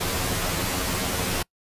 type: noise with comb filter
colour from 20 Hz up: pink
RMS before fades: -26 dBFS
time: 0-1.43 s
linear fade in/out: 10 ms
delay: 11 ms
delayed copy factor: +0.85
effects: noise-tail reverb RT60 0.1 s tail -26 dB re dry + resampled to 32000 Hz